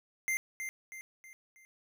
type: tone with echo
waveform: square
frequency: 2090 Hz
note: C7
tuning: 2 cents flat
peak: -30 dBFS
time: 0.28-0.37 s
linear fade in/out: 0 ms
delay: 320 ms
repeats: 4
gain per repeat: -7 dB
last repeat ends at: 1.65 s
effects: none

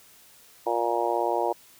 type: harmonic tone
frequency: 117.9 Hz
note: A#2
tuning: 20 cents sharp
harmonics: 3 / 4 / 5 / 6 / 7 / 8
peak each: -30 / -30 / -30 / -30 / -30 / -30 dBFS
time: 0.66-1.53 s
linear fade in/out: 10 ms
effects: white hiss -54 dBFS RMS until 1.79 s

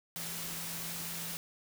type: tone in noise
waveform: sine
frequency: 168.5 Hz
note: E3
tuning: 38 cents sharp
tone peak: -47 dBFS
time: 0.16-1.37 s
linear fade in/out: 0 ms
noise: white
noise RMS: -40 dBFS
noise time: 0.16-1.37 s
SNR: -10 dB
effects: none

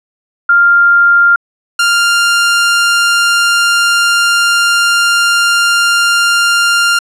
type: tone pair in turn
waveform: sine / sawtooth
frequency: 1396.9 / 1396.9 Hz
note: F6 / F6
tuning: 0 / 0 cents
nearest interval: unison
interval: 0 cents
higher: neither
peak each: -4 dBFS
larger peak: neither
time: 0.49-1.36 / 1.79-6.99 s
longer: second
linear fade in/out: 5 ms
effects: low-pass 10000 Hz 12 dB/octave

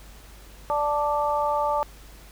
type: harmonic tone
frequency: 293.7 Hz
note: D4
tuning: in tune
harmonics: 2 / 3 / 4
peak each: -26 / -24 / -28 dBFS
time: 0.7-1.83 s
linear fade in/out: 0 ms
effects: added 50 Hz sine -45 dBFS peak until 2.31 s + pink hiss -50 dBFS RMS until 2.31 s

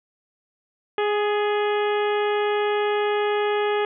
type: harmonic tone with a mistuned harmonic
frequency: 415.3 Hz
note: G#4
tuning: in tune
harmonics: 1 / 2 / 3 / 4 / 5 / 6 / 7 / 8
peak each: -21 / -27 / -31 / -33 / -35 / -37 / -38 / -39 dBFS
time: 0.98-3.85 s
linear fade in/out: 2 ms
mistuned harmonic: 4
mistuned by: +32 cents
effects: none

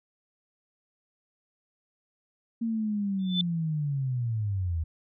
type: linear sweep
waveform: sine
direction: down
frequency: 231.8 to 77.78 Hz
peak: -26 dBFS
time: 2.61-4.84 s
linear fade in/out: 10 ms
type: tone with exponential growth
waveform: sine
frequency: 3520 Hz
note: A7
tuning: in tune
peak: -21 dBFS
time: 3.19-3.41 s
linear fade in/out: 2 ms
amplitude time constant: 47 ms
effects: none

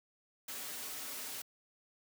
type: noise with comb filter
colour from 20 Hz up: white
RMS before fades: -43 dBFS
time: 0.48-1.42 s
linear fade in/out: 5 ms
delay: 5.8 ms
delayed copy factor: -0.9
effects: high-pass 150 Hz 12 dB/octave

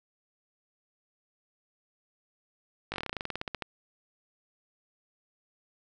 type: slowing click train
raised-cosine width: 0.3 ms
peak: -17 dBFS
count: 18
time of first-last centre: 2.92-3.623 s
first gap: 19 ms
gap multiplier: 1.09
effects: none

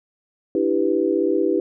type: chord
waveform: sine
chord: E minor seventh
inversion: third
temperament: equal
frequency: 293.7 / 329.6 / 392 / 493.9 Hz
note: D4 / E4 / G4 / B4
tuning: 0 / 0 / 0 / 0 cents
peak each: -25 / -21 / -21 / -24 dBFS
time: 0.55-1.6 s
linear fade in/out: 2 ms
effects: none

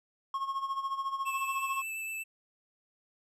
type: tone with tremolo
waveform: triangle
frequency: 1086 Hz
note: C#6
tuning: 36 cents flat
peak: -27 dBFS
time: 0.34-1.82 s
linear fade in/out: 2 ms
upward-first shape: sine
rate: 14 Hz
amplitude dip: 70%
type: tone with vibrato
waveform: square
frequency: 2637 Hz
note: E7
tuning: in tune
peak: -36 dBFS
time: 1.25-2.24 s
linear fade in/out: 20 ms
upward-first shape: triangle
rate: 8.5 Hz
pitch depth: 14 cents each way
effects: none

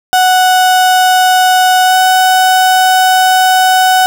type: tone with pitch glide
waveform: 35% pulse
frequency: 740 to 746.4 Hz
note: F#5 to F#5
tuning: 0 to +15 cents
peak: -4 dBFS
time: 0.13-4.06 s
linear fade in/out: 0 ms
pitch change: +15 cents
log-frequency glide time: 1.84-1.96 s
effects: none

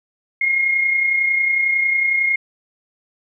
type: tone pair together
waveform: sine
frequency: 2114 / 2145 Hz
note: C7 / C7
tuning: +17 / +42 cents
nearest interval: unison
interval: 25 cents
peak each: -26 / -15 dBFS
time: 0.41-2.36 s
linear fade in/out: 5 ms
effects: none

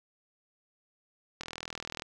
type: click train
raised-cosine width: 0.2 ms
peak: -20 dBFS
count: 26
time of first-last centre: 1.41-2.021 s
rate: 40.9 Hz
effects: none

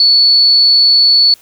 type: tone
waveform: sine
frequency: 4435 Hz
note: C#8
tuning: in tune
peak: -5 dBFS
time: 0-1.34 s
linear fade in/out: 2 ms
effects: white hiss -45 dBFS RMS until 1.41 s

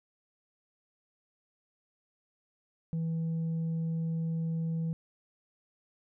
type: tone with tanh clipping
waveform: sine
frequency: 163.5 Hz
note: E3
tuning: 14 cents flat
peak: -30 dBFS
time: 2.93-4.93 s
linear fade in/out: 0 ms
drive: 2 dB
effects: none

